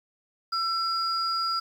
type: tone pair together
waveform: sine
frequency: 1340 / 4867 Hz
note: E6 / D#8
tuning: +28 / -39 cents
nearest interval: octave + minor seventh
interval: 2233 cents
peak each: -26 / -28 dBFS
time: 0.52-1.6 s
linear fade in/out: 10 ms
effects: tanh soft clip ceiling -17 dBFS + 9-bit